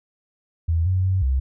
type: tone with pitch steps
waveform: sine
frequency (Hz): 82.6 / 92.9 / 94.1 / 65.9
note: E2 / F#2 / F#2 / C2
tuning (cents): +4 / +7 / +30 / +13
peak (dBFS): -17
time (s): 0.68-1.4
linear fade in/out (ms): 10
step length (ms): 180
effects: none